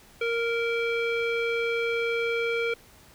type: tone with low-pass filter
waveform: square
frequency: 465 Hz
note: A#4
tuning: 4 cents flat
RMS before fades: -27 dBFS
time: 0.21-2.74 s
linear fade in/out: 5 ms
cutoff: 2600 Hz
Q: 3.9
effects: pink hiss -54 dBFS RMS until 3.14 s